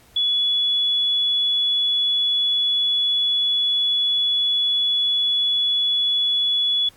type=tone; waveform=sine; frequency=3403 Hz; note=G#7; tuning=41 cents sharp; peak=-17 dBFS; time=0.16-6.89 s; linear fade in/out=5 ms; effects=pink hiss -53 dBFS RMS until 6.96 s + AAC 64 kbps